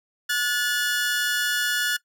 sawtooth tone pair together, 1452.2 / 1727 Hz, F#6 / A6, -33 / -33 cents, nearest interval minor third, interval 300 cents, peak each -21 dBFS, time 0.29-1.97 s, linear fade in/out 10 ms, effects noise-tail reverb RT60 0.1 s tail -20 dB re dry

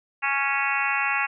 harmonic tone with a mistuned harmonic, 277.2 Hz, C#4, in tune, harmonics 3 / 4 / 5 / 6 / 7 / 8 / 9 / 10, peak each -30 / -30 / -30 / -30 / -30 / -30 / -30 / -30 dBFS, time 0.22-1.27 s, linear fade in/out 20 ms, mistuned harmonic 10, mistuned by -36 cents, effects none

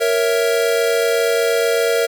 square chord, A# diminished, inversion none, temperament equal, 466.2 / 554.4 / 659.3 Hz, A#4 / C#5 / E5, 0 / 0 / 0 cents, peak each -17 / -23 / -22 dBFS, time 0-2.07 s, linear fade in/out 20 ms, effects none

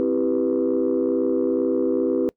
sine chord, C major seventh, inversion none, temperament equal, 261.6 / 329.6 / 392 / 493.9 Hz, C4 / E4 / G4 / B4, 0 / 0 / 0 / 0 cents, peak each -23 dBFS, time 0-2.29 s, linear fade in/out 0 ms, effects noise-tail reverb RT60 0.1 s tail -24 dB re dry + tanh soft clip ceiling -12 dBFS

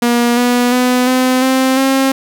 sawtooth tone with pitch steps, 238.8 / 244.4 / 250.1 / 255.9 / 261.9 / 268 Hz, A#3 / B3 / B3 / C4 / C4 / C4, +42 / -18 / +22 / -38 / +2 / +42 cents, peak -6 dBFS, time 0.02-2.12 s, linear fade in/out 5 ms, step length 350 ms, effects none

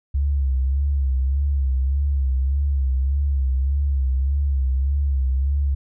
sine tone with vibrato, 68 Hz, C#2, 33 cents flat, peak -17 dBFS, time 0.14-5.75 s, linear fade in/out 10 ms, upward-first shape sine, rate 1.7 Hz, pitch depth 78 cents each way, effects none

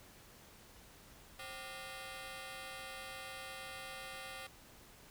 10% pulse ring-modulated tone, 652 Hz, E5, 19 cents flat, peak -34 dBFS, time 1.39-4.47 s, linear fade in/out 5 ms, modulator 120 Hz, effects pink hiss -59 dBFS RMS until 5.1 s

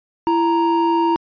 triangle tone pair together, 334.8 / 932.3 Hz, E4 / A#5, +27 / 0 cents, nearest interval octave + tritone, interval 1773 cents, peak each -15 / -15 dBFS, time 0.27-1.16 s, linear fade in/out 0 ms, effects resampled to 11025 Hz

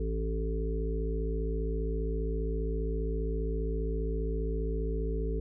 harmonic tone, 55 Hz, A1, in tune, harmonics 1 / 3 / 5 / 7 / 8, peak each -30 / -39 / -42 / -40 / -37 dBFS, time 0-5.4 s, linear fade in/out 5 ms, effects none

